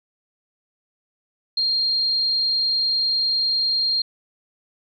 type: tone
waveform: sine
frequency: 4210 Hz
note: C8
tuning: 10 cents sharp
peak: -18 dBFS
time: 1.57-4.02 s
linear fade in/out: 5 ms
effects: none